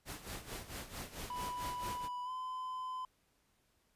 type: noise with tremolo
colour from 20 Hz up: pink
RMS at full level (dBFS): -43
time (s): 0.05-2.09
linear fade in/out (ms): 50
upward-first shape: sine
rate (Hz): 4.5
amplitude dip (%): 75
type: tone with pitch glide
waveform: triangle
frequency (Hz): 987.8 to 1020.3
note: B5 to C6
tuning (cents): 0 to -44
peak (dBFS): -37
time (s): 1.3-3.05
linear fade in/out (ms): 2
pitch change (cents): +56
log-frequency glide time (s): 2.24-2.3
effects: pink hiss -75 dBFS RMS until 3.95 s + resampled to 32000 Hz